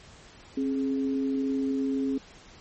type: tone pair together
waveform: sine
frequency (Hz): 268.8 / 420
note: C4 / G#4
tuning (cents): +47 / +19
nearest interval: minor sixth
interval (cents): 772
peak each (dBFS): -25 / -34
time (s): 0.57-2.18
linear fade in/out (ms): 5
effects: pink hiss -51 dBFS RMS until 2.6 s + MP3 32 kbps